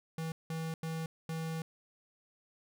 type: tone bursts at uneven times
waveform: square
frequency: 161.8 Hz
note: E3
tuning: 32 cents flat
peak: -36 dBFS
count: 4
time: 0.18-0.32 / 0.5-0.74 / 0.83-1.06 / 1.29-1.62 s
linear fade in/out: 2 ms
effects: none